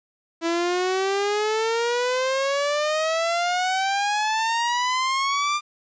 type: exponential sweep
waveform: sawtooth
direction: up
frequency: 329.6 to 1201 Hz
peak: -17 dBFS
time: 0.41-5.61 s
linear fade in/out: 50 ms
effects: resampled to 16000 Hz + 9-bit